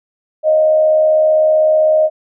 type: tone with frequency modulation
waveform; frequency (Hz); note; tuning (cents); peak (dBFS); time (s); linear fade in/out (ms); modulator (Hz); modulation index
sine; 622.3; D#5; 0; -8; 0.43-2.1; 50; 75.7; 0.29
effects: none